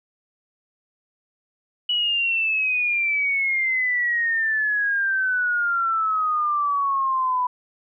sine exponential sweep, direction down, 2950 to 987.8 Hz, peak -19 dBFS, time 1.89-7.47 s, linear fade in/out 5 ms, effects none

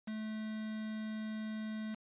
triangle tone with quantisation, 217 Hz, A3, 24 cents flat, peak -36 dBFS, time 0.07-1.95 s, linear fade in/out 10 ms, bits 8, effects resampled to 8000 Hz

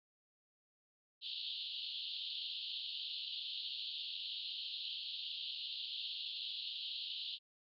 pink band-pass noise, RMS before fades -44 dBFS, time 1.21-7.39 s, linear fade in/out 50 ms, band 2900 to 4400 Hz, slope 96 dB/octave, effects none

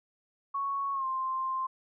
sine tone with pitch glide, 1108.7 to 1049.5 Hz, C#6 to C6, 0 to +5 cents, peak -29 dBFS, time 0.54-1.67 s, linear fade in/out 10 ms, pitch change -95 cents, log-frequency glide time 0.93-1.06 s, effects none

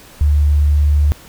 sine tone, 73.42 Hz, D2, in tune, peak -9 dBFS, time 0.21-1.12 s, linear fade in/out 0 ms, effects pink hiss -41 dBFS RMS until 1.28 s

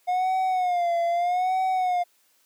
triangle tone with vibrato, 717 Hz, F5, 45 cents sharp, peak -19 dBFS, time 0.07-2.04 s, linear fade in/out 20 ms, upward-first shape sine, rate 0.8 Hz, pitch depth 87 cents each way, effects white hiss -64 dBFS RMS until 2.45 s + high-pass 300 Hz 12 dB/octave

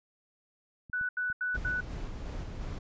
clicks, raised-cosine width 5 ms, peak -37 dBFS, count 4, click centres 0.898 / 1.012 / 1.301 / 1.651 s
sine tone bursts, 1485 Hz, F#6, 6 cents sharp, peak -29 dBFS, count 4, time 0.93-1.807 s, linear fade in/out 5 ms, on 160 ms, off 79 ms
brown noise with tremolo, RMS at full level -37 dBFS, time 1.54-2.79 s, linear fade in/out 10 ms, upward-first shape square, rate 2.8 Hz, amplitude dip 25%
effects resampled to 16000 Hz

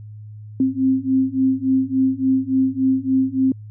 sine beating tone pair, 261.6 / 265.1 Hz, C4 / C4, 0 / +23 cents, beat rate 3.5 Hz, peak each -19 / -18 dBFS, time 0.6-3.52 s, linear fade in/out 2 ms, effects added 106 Hz sine -34 dBFS peak until 3.7 s

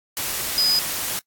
sine tone in noise, 4978 Hz, D#8, in tune, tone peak -16 dBFS, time 0.58-0.79 s, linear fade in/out 0 ms, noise white, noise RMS -26 dBFS, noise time 0.17-1.19 s, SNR +7 dB, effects noise-tail reverb RT60 0.1 s tail -25 dB re dry + AAC 64 kbps

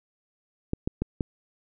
clicks, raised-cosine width 3 ms, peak -13 dBFS, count 4, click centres 0.734 / 0.875 / 1.02 / 1.208 s, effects none

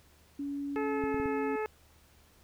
sine tone with pitch glide, 282.9 to 273.9 Hz, C#4 to C#4, +35 to -21 cents, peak -33 dBFS, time 0.39-1.56 s, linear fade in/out 5 ms, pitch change -56 cents, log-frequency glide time 0.73-1.07 s
harmonic tone, 430.9 Hz, A4, 36 cents flat, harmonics 1 / 2 / 3 / 4 / 5 / 6, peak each -32 / -38 / -42 / -44 / -46 / -48 dBFS, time 0.76-1.66 s, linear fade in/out 0 ms
clicks, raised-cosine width 5 ms, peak -29 dBFS, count 4, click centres 1.039 / 1.144 / 1.2 / 1.258 s
effects added 75 Hz sine -63 dBFS peak until 2.43 s + pink hiss -63 dBFS RMS until 2.43 s

